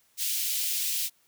white high-pass noise, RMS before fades -29 dBFS, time 0.17-1.1 s, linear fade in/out 50 ms, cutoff 2600 Hz, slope 24 dB/octave, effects white hiss -66 dBFS RMS until 1.27 s

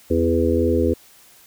harmonic tone with a mistuned harmonic, 82.9 Hz, E2, 10 cents sharp, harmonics 1 / 3 / 4 / 5 / 6, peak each -22 / -22 / -22 / -22 / -22 dBFS, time 0.1-0.94 s, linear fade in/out 10 ms, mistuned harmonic 3, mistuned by +18 cents, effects white hiss -50 dBFS RMS until 1.46 s

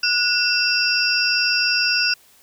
sine tone cluster, 1461 / 2693 / 4902 / 5500 Hz, F#6 / E7 / D#8 / F8, -22 / +36 / -27 / -27 cents, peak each -22 dBFS, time 0.03-2.14 s, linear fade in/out 5 ms, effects white hiss -53 dBFS RMS until 2.42 s

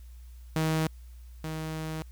sawtooth tone pair in turn, 158.5 / 157.92 Hz, D#3 / D#3, +32 / +26 cents, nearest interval unison, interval 6 cents, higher first, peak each -21 / -29 dBFS, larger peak first, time 0.56-0.87 / 1.44-2.02 s, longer second, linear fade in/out 0 ms, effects added 60 Hz sine -44 dBFS peak until 2.11 s + white hiss -64 dBFS RMS until 2.11 s

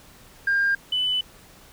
sine tone pair in turn, 1604 / 2998 Hz, G6 / F#7, +39 / +22 cents, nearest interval major seventh, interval 1083 cents, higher second, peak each -17 / -20 dBFS, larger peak first, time 0.47-0.75 / 0.92-1.21 s, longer second, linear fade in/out 5 ms, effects tanh soft clip ceiling -15 dBFS + pink hiss -50 dBFS RMS until 1.72 s

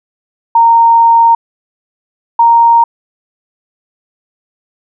sine tone pair in turn, 924 / 930.4 Hz, A#5 / A#5, -16 / -4 cents, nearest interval unison, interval 12 cents, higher second, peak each -3 dBFS, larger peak neither, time 0.55-1.35 / 2.39-2.84 s, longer first, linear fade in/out 5 ms, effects none

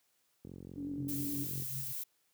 click train, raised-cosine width 3 ms, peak -34 dBFS, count 54, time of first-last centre 0.45-1.623 s, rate 45.2 Hz
sine tone with vibrato, 285.5 Hz, D4, 49 cents flat, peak -37 dBFS, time 0.75-1.47 s, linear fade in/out 50 ms, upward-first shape square, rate 9.2 Hz, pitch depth 26 cents each way
sine tone with tremolo, 133.4 Hz, C3, 34 cents sharp, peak -38 dBFS, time 0.97-1.93 s, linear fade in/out 20 ms, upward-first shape triangle, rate 5.3 Hz, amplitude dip 90%
violet noise, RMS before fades -40 dBFS, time 1.08-2.04 s, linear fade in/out 10 ms
effects white hiss -75 dBFS RMS until 2.33 s + high-pass 80 Hz 12 dB/octave

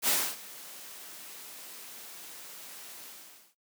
white noise with ADSR envelope, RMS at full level -25 dBFS, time 0.02-3.55 s, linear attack 58 ms, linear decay 280 ms, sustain -21 dB, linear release 510 ms, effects noise-tail reverb RT60 0.2 s tail -26 dB re dry + high-pass 200 Hz 12 dB/octave

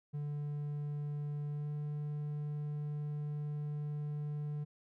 triangle tone with pitch glide, 146.7 to 148.15 Hz, D3 to D3, -2 to +15 cents, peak -34 dBFS, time 0.13-4.65 s, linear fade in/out 20 ms, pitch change +17 cents, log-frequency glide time 1.5-1.7 s, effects none

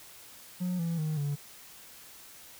triangle tone with pitch steps, 180.4 / 167.35 / 155.24 / 144.01 Hz, F#3 / E3 / D#3 / D3, -44 / +26 / -4 / -34 cents, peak -26 dBFS, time 0.6-1.36 s, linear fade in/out 20 ms, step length 190 ms, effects tanh soft clip ceiling -22 dBFS + white hiss -51 dBFS RMS until 2.59 s

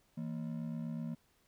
triangle ring-modulated tone, 196.9 Hz, G3, 8 cents sharp, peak -32 dBFS, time 0.17-1.15 s, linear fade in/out 10 ms, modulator 34 Hz, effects pink hiss -72 dBFS RMS until 1.47 s

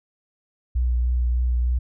sine tone with vibrato, 61 Hz, B1, 21 cents flat, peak -18 dBFS, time 0.75-1.79 s, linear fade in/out 10 ms, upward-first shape triangle, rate 3.3 Hz, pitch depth 24 cents each way, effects none

